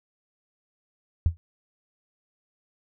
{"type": "tone with exponential decay", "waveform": "sine", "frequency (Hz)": 83.7, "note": "E2", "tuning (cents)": 27, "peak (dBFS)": -13, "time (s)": [1.26, 1.37], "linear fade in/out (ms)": 0, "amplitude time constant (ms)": 22, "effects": []}